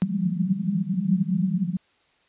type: band-pass noise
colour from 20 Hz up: pink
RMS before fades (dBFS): -24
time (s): 0.02-1.77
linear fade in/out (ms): 0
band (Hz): 170 to 200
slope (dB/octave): 96
effects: white hiss -63 dBFS RMS until 2.28 s + resampled to 8000 Hz